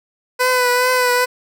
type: tone with vibrato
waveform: 15% pulse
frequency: 500 Hz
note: B4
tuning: 21 cents sharp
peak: -7 dBFS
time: 0.39-1.26 s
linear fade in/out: 20 ms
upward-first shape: triangle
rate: 2.4 Hz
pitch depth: 35 cents each way
effects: none